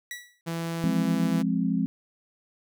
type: tone with exponential decay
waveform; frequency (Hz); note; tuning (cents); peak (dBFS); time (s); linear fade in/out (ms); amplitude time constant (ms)
sawtooth; 1944; B6; -28; -28; 0.11-0.41; 1; 65
type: tone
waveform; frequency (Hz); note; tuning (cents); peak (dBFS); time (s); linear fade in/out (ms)
sawtooth; 166.4; E3; +17; -25; 0.46-1.43; 20
type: chord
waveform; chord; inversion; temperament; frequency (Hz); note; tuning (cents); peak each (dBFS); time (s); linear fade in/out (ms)
sine; F minor; none; equal with one note detuned; 174.61 / 207.7 / 263.3; F3 / Ab3 / C4; 0 / 0 / +11; -27; 0.84-1.86; 0
effects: none